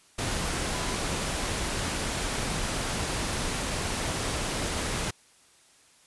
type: tone in noise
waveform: sine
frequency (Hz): 1000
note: B5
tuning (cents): +21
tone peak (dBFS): -39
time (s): 0.73-0.96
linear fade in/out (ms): 10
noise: pink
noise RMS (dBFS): -30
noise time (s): 0.18-5.11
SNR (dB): -12
effects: white hiss -59 dBFS RMS until 6.06 s + resampled to 24000 Hz